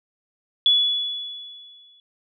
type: tone with exponential decay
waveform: sine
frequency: 3412 Hz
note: G#7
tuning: 46 cents sharp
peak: -12 dBFS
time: 0.66-2 s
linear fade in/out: 1 ms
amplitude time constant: 290 ms
effects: none